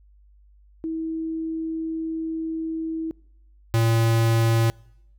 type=tone pair in turn; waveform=sine / square; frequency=322.9 / 114.16 Hz; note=E4 / A#2; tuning=-36 / -36 cents; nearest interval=octave + tritone; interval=1800 cents; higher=first; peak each=-25 / -18 dBFS; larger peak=second; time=0.84-3.11 / 3.74-4.7 s; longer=first; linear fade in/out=0 ms; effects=noise-tail reverb RT60 0.8 s tail -26 dB re dry + added 50 Hz sine -51 dBFS peak until 5.18 s